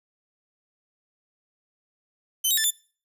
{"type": "tone with pitch steps", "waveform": "10% pulse", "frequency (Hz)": [3064, 3794, 1761, 3525], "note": ["G7", "A#7", "A6", "A7"], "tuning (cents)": [-40, 30, 1, 2], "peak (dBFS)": -13, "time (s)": [2.44, 2.708], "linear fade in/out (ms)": 10, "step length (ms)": 67, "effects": ["noise-tail reverb RT60 0.4 s tail -23 dB re dry"]}